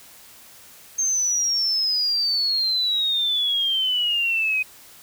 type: exponential sweep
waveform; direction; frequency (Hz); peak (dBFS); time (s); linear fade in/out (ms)
sine; down; 6400 to 2500; -19; 0.98-4.63; 10
effects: white hiss -47 dBFS RMS until 5.02 s